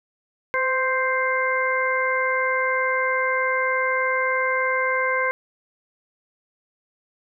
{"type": "harmonic tone with a mistuned harmonic", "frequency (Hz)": 523.3, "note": "C5", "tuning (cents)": 0, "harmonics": [1, 2, 3, 4], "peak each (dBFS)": [-25, -25, -25, -25], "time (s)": [0.54, 5.31], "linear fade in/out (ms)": 0, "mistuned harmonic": 1, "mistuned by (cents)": -28, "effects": []}